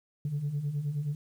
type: beating tone pair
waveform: sine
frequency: 138.8 / 148.3 Hz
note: C#3 / D3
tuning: +3 / +17 cents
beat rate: 9.5 Hz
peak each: -35 / -29 dBFS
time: 0.25-1.15 s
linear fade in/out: 2 ms
effects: tanh soft clip ceiling -25 dBFS + 10-bit